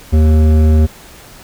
sine tone with hard clipping, 77.78 Hz, D#2, in tune, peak -8 dBFS, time 0.12-0.87 s, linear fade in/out 20 ms, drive 12 dB, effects pink hiss -38 dBFS RMS until 1.43 s

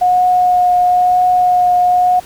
sine tone with vibrato, 723 Hz, F#5, 40 cents flat, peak -8 dBFS, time 0.01-2.2 s, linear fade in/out 10 ms, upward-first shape triangle, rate 1 Hz, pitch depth 13 cents each way, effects pink hiss -38 dBFS RMS until 2.25 s

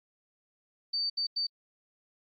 sine tone bursts at uneven times, 4592 Hz, D8, 40 cents flat, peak -28 dBFS, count 3, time 0.93-1.1 / 1.17-1.27 / 1.36-1.47 s, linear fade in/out 10 ms, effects AAC 32 kbps

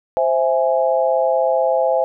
sine chord, C augmented, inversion none, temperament equal, 523.3 / 659.3 / 830.6 Hz, C5 / E5 / G#5, 0 / 0 / 0 cents, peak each -17 / -18 / -21 dBFS, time 0.17-2.04 s, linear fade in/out 0 ms, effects none

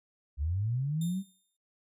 sine linear sweep, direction up, 65.41 to 196 Hz, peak -28 dBFS, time 0.37-1.23 s, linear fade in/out 50 ms
10% pulse tone with exponential decay, 3631 Hz, A#7, 46 cents flat, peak -34 dBFS, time 1.01-1.57 s, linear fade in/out 5 ms, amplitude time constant 120 ms
effects noise-tail reverb RT60 0.3 s tail -20 dB re dry + resampled to 32000 Hz

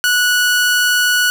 sawtooth tone, 1471 Hz, F#6, 11 cents flat, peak -8 dBFS, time 0.04-1.3 s, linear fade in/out 0 ms, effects none

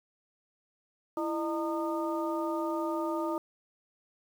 harmonic tone with a mistuned harmonic, 305.7 Hz, D#4, 30 cents flat, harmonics 1 / 2 / 3 / 4, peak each -32 / -35 / -37 / -38 dBFS, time 1.17-3.38 s, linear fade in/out 2 ms, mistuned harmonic 1, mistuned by +140 cents, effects 9-bit

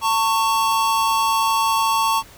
square tone pair together, 898.6 / 1108.7 Hz, A5 / C#6, +36 / 0 cents, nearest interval major third, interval 364 cents, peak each -20 dBFS, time 0.01-2.23 s, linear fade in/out 50 ms, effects pink hiss -45 dBFS RMS until 2.37 s

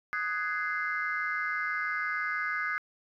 sine chord, Ab dominant seventh, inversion second, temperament just, 1245.9 / 1495.1 / 1661.2 / 2077 Hz, Eb6 / Gb6 / Ab6 / C7, +2 / +18 / 0 / -13 cents, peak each -34 dBFS, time 0.13-2.78 s, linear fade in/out 0 ms, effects tanh soft clip ceiling -21 dBFS

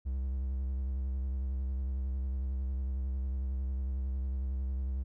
triangle tone with vibrato, 65.6 Hz, C2, 5 cents sharp, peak -29 dBFS, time 0.05-5.04 s, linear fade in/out 20 ms, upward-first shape sine, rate 11 Hz, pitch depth 53 cents each way, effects none

